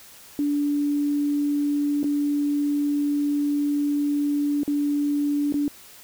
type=tone with dropouts; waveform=sine; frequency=290 Hz; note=D4; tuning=22 cents flat; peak=-20 dBFS; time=0.39-5.68 s; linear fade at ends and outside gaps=1 ms; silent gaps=2.031-2.042 / 4.633-4.678 / 5.524-5.541 s; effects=white hiss -47 dBFS RMS until 6.03 s